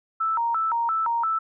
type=tone with vibrato; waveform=sine; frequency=1108.7 Hz; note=C#6; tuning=in tune; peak=-21 dBFS; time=0.2-1.39 s; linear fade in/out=10 ms; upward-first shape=square; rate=2.9 Hz; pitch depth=300 cents each way; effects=none